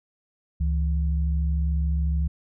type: tone pair together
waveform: sine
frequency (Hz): 70.38 / 163.2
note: C#2 / E3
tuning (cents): +27 / -17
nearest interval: octave + minor third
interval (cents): 1456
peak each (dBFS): -21 / -30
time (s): 0.6-2.28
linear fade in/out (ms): 10
effects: none